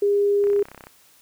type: tone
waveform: sine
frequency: 405.6 Hz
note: G#4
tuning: 41 cents flat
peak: -16 dBFS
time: 0.02-0.63 s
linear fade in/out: 5 ms
type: click train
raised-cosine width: 0.5 ms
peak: -25 dBFS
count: 15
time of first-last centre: 0.44-0.869 s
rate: 32.6 Hz
effects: white hiss -55 dBFS RMS until 1.21 s